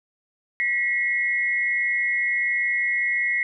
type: tone pair together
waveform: sine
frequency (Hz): 1935.6 / 2157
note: B6 / C#7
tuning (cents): -35 / -48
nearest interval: major second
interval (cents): 187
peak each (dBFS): -23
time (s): 0.6-3.43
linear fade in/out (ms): 0
effects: none